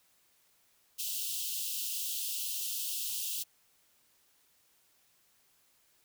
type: high-pass noise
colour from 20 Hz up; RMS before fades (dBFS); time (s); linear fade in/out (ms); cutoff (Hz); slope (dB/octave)
white; -36; 0.98-3.44; 20; 2700; 96
effects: white hiss -69 dBFS RMS until 6.04 s